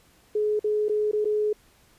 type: tone with dropouts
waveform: sine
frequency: 423 Hz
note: G#4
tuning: 32 cents sharp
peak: -21 dBFS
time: 0.35-1.53 s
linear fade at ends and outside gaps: 5 ms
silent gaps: 0.594-0.642 / 0.885-0.894 / 1.114-1.131 / 1.246-1.253 s
effects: pink hiss -59 dBFS RMS until 1.98 s + resampled to 32000 Hz